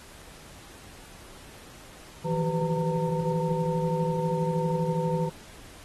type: tone cluster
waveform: sine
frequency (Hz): 161.4 / 173.8 / 384.1 / 501 / 913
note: E3 / F3 / G4 / B4 / A#5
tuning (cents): -36 / -8 / -35 / +25 / -36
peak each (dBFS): -27 / -34 / -34 / -30 / -33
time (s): 2.24-5.3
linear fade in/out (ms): 20
effects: pink hiss -49 dBFS RMS until 5.84 s + AAC 32 kbps